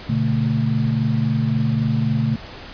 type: tone cluster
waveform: sine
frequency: 119.3 / 143 / 221.6 Hz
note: A#2 / D3 / A3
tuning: +41 / -46 / +13 cents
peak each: -21 dBFS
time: 0.09-2.36 s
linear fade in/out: 5 ms
effects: pink hiss -37 dBFS RMS until 2.73 s + resampled to 11025 Hz